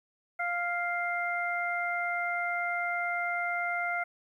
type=harmonic tone; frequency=699 Hz; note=F5; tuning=1 cent sharp; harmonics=1 / 2 / 3; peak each=-33 / -33 / -33 dBFS; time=0.39-4.04 s; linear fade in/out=10 ms; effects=11-bit